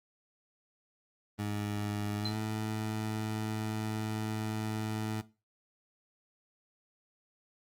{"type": "tone with pitch glide", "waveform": "20% pulse", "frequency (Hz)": [103.9, 108.75], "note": ["G#2", "A2"], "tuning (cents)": [1, -20], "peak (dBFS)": -28, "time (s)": [1.38, 5.22], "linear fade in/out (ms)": 20, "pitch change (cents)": 79, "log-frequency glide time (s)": [2.18, 2.37]}
{"type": "tone with exponential decay", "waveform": "sine", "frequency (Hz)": 4077, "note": "C8", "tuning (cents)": -46, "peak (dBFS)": -31, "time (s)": [2.25, 2.38], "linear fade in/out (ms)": 5, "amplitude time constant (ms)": 27}
{"effects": ["noise-tail reverb RT60 0.3 s tail -17 dB re dry", "Opus 24 kbps"]}